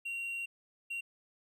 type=tone bursts at uneven times; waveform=triangle; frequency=2753 Hz; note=F7; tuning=25 cents flat; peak=-34 dBFS; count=2; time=0.05-0.46 / 0.9-1.01 s; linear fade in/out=10 ms; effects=none